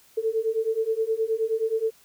sine beating tone pair, 440 / 449.5 Hz, A4 / A4, 0 / +37 cents, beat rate 9.5 Hz, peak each -26 / -25 dBFS, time 0.17-1.91 s, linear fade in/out 10 ms, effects white hiss -57 dBFS RMS until 2.04 s

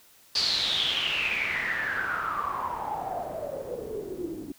white noise with low-pass filter sweep, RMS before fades -30 dBFS, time 0.35-4.52 s, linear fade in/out 5 ms, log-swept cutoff 4700 to 290 Hz, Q 9.6, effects white hiss -57 dBFS RMS until 4.58 s

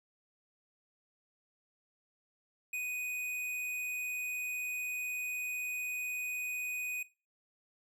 sine tone with hard clipping, 2489 Hz, D#7, in tune, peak -36 dBFS, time 2.73-7.03 s, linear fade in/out 5 ms, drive 14 dB, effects noise-tail reverb RT60 0.3 s tail -18 dB re dry

